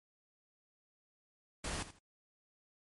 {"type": "noise with echo", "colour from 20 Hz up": "pink", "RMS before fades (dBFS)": -39, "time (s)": [1.64, 1.83], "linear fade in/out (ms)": 5, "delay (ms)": 80, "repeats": 2, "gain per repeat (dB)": -13, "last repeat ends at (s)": 1.99, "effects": ["MP3 48 kbps"]}